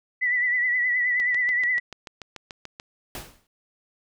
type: tone with vibrato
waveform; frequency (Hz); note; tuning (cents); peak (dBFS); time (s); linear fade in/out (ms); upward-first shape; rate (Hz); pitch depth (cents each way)
sine; 1971; B6; -4; -20; 0.21-1.8; 20; triangle; 9.5; 57
type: click train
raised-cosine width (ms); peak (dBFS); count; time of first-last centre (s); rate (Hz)
0.2; -20; 12; 1.2-2.799; 6.88
type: noise with exponential decay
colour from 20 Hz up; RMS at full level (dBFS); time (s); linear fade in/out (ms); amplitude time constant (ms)
pink; -32; 3.15-3.47; 2; 68
effects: none